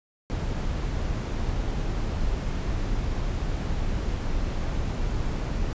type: noise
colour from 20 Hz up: brown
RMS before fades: -27 dBFS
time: 0.3-5.73 s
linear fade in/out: 0 ms
effects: resampled to 16000 Hz